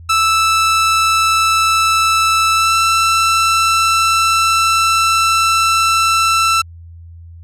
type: tone with pitch glide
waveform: sawtooth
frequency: 1318.5 to 1332.3 Hz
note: E6 to E6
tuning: 0 to +18 cents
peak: -7 dBFS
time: 0.09-6.62 s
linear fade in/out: 10 ms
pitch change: +18 cents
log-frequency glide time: 2.54-2.76 s
effects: added 84 Hz sine -33 dBFS peak until 7.43 s + low-pass 10000 Hz 12 dB/octave